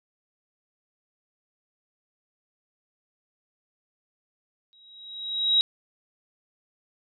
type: tone with exponential growth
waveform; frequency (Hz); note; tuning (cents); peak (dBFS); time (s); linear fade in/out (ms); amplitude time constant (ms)
sine; 3833; A#7; +47; -15; 4.73-5.61; 0; 190
effects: none